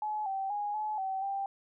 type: tone with pitch steps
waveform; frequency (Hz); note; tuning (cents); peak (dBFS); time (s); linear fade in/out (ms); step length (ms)
sine; 851 / 775 / 825 / 854 / 767 / 788; G#5 / G5 / G#5 / G#5 / G5 / G5; +42 / -20 / -12 / +48 / -38 / +9; -31; 0.02-1.46; 2; 240
effects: none